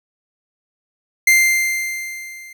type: tone with level ramp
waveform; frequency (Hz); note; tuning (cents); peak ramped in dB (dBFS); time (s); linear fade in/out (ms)
45% pulse; 2093; C7; 0; -8 to -36; 1.27-2.53; 5
effects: none